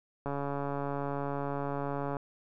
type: click train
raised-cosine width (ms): 1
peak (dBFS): -21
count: 270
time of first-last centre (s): 0.26-2.168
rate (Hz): 141
effects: none